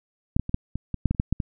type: clicks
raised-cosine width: 5 ms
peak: -9 / -10 / -19 / -8 / -16 / -15 / -7 / -11 / -23 / -7 / -9 / -13 dBFS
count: 12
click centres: 0.365 / 0.396 / 0.494 / 0.544 / 0.756 / 0.943 / 1.057 / 1.11 / 1.148 / 1.199 / 1.326 / 1.402 s
effects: none